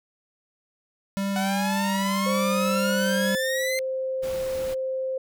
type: tone with vibrato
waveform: square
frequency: 196 Hz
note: G3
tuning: in tune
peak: -25 dBFS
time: 1.17-3.35 s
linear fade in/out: 0 ms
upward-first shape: triangle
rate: 1.9 Hz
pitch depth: 16 cents each way
type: exponential sweep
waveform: sawtooth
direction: up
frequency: 740 to 2093 Hz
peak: -23 dBFS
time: 1.36-3.79 s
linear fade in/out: 0 ms
type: tone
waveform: sine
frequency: 524 Hz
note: C5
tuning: 2 cents sharp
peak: -25 dBFS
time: 2.26-5.18 s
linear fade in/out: 5 ms
type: noise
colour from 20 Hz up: pink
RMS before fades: -39 dBFS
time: 4.22-4.75 s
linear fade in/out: 20 ms
effects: none